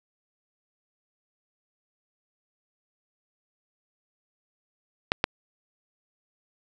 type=clicks; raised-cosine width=0.3 ms; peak=-4 dBFS; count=2; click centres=5.119 / 5.241 s; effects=none